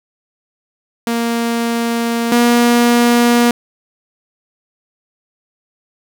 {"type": "tone pair in turn", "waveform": "sawtooth", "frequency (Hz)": [233.1, 238.8], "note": ["A#3", "A#3"], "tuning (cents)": [0, 42], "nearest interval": "unison", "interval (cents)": 42, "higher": "second", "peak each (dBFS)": [-11, -5], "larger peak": "second", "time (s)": [[1.07, 2.32], [2.32, 3.51]], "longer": "first", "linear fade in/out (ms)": 2, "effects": []}